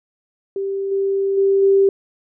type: tone with level steps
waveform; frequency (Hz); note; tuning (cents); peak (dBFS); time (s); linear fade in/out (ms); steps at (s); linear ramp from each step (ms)
sine; 392; G4; 0; -20 / -16 / -12 / -10; 0.56-1.89; 2; 0.91 / 1.37 / 1.62; 10
effects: none